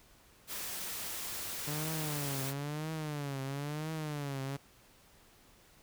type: noise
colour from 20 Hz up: white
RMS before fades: -40 dBFS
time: 0.47-2.54 s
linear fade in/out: 50 ms
type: tone with vibrato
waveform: sawtooth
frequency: 146.3 Hz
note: D3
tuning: 6 cents flat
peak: -32 dBFS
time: 1.67-4.57 s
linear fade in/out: 10 ms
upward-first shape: triangle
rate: 1 Hz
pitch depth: 160 cents each way
effects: pink hiss -62 dBFS RMS until 5.82 s